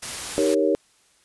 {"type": "noise", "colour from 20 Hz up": "white", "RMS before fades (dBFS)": -31, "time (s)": [0.02, 0.55], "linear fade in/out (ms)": 10}
{"type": "chord", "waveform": "sine", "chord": "Eb dominant seventh", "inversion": "none", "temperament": "equal", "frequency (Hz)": [311.1, 392, 466.2, 554.4], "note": ["Eb4", "G4", "Bb4", "Db5"], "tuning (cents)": [0, 0, 0, 0], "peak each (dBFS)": -23, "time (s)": [0.38, 0.75], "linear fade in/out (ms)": 0}
{"effects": ["white hiss -60 dBFS RMS until 1.24 s", "resampled to 24000 Hz"]}